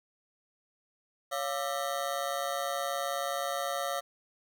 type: ring-modulated tone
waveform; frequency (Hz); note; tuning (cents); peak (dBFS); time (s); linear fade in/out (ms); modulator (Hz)
25% pulse; 628; D#5; +16; -24; 1.31-4.01; 20; 69.5
effects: 10-bit